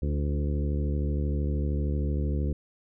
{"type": "harmonic tone with a mistuned harmonic", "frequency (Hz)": 73, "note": "D2", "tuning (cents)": -10, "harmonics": [1, 2, 3, 4, 5, 6, 7], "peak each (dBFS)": [-26, -32, -36, -38, -40, -42, -43], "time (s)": [0.02, 2.53], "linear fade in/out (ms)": 5, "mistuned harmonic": 5, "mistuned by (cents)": -20, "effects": []}